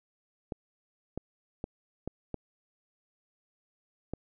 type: clicks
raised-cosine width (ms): 2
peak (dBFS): -21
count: 6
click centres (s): 0.522 / 1.176 / 1.641 / 2.076 / 2.343 / 4.136
effects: none